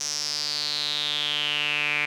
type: tone with band-pass filter sweep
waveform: sawtooth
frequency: 147.9 Hz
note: D3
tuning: 13 cents sharp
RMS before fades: -27 dBFS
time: 0-2.06 s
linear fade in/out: 10 ms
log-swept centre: 5900 to 2300 Hz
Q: 7.1
effects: none